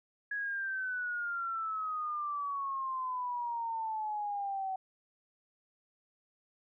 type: exponential sweep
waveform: sine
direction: down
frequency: 1675 to 755 Hz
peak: -33 dBFS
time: 0.31-4.76 s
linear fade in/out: 5 ms
effects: none